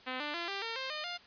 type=tone with pitch steps; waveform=5% pulse; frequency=256.1 / 295.9 / 341.9 / 395 / 456.3 / 527.2 / 609.1 / 703.7 Hz; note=C4 / D4 / F4 / G4 / A#4 / C5 / D#5 / F5; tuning=-37 / +13 / -37 / +13 / -37 / +13 / -37 / +13 cents; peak=-24 dBFS; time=0.06-1.18 s; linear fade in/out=20 ms; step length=140 ms; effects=white hiss -57 dBFS RMS until 1.26 s + resampled to 11025 Hz